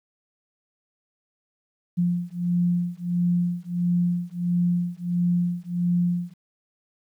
sine beating tone pair, 174.61 / 176.11 Hz, F3 / F3, 0 / +15 cents, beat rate 1.5 Hz, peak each -24 dBFS, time 1.97-6.34 s, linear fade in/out 20 ms, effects 10-bit

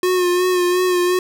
square tone with vibrato, 360.7 Hz, F#4, 44 cents flat, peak -15 dBFS, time 0.03-1.19 s, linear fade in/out 2 ms, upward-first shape sine, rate 2.8 Hz, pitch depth 33 cents each way, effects none

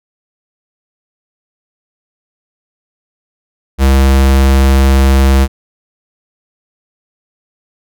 square tone, 67.2 Hz, C2, 47 cents sharp, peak -6 dBFS, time 3.78-5.48 s, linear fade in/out 50 ms, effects none

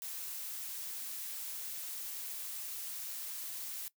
blue noise, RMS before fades -42 dBFS, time 0.02-3.88 s, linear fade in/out 0 ms, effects noise-tail reverb RT60 0.1 s tail -19 dB re dry

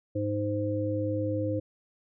harmonic tone, 103.7 Hz, G#2, 2 cents flat, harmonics 1 / 3 / 5, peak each -31 / -31 / -31 dBFS, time 0.15-1.6 s, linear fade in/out 10 ms, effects none

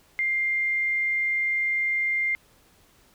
sine tone, 2100 Hz, C7, 6 cents sharp, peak -22 dBFS, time 0.19-2.35 s, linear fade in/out 0 ms, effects pink hiss -59 dBFS RMS until 3.14 s

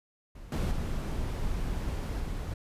brown noise with level steps, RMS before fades -45 / -28 / -32 / -34 dBFS, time 0.35-2.54 s, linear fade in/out 5 ms, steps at 0.52 / 0.71 / 2.2 s, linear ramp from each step 2 ms, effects resampled to 32000 Hz

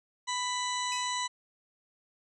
harmonic tone, 993 Hz, B5, 9 cents sharp, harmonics 1 / 2 / 3 / 4 / 6 / 7 / 8, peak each -33 / -38 / -41 / -37 / -41 / -44 / -42 dBFS, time 0.27-1.28 s, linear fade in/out 20 ms
sawtooth tone with exponential decay, 2544 Hz, D#7, 38 cents sharp, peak -33 dBFS, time 0.92-1.19 s, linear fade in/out 1 ms, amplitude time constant 58 ms
effects resampled to 22050 Hz

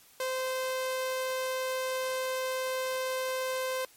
sawtooth tone, 518 Hz, C5, 17 cents flat, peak -26 dBFS, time 0.2-3.85 s, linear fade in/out 2 ms, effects white hiss -58 dBFS RMS until 3.96 s + MP3 64 kbps

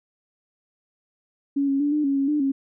sine tone with pitch steps, 280 / 274.7 / 290 / 300.2 / 276.9 / 274.8 / 298.4 / 272.6 Hz, C#4 / C#4 / D4 / D4 / C#4 / C#4 / D4 / C#4, +18 / -16 / -22 / +38 / -2 / -15 / +28 / -29 cents, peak -19 dBFS, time 1.56-2.52 s, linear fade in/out 10 ms, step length 120 ms, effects none

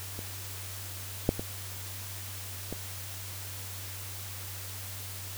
clicks, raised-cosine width 2 ms, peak -27 / -9 / -20 / -21 dBFS, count 4, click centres 0.191 / 1.291 / 1.395 / 2.726 s, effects added 96 Hz sine -42 dBFS peak until 5.37 s + white hiss -42 dBFS RMS until 5.37 s

